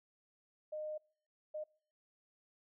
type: tone bursts at uneven times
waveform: sine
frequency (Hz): 613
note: D#5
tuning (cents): -26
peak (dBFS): -39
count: 2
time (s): 0.72-0.98 / 1.54-1.64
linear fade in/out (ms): 10
effects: noise-tail reverb RT60 0.6 s tail -26 dB re dry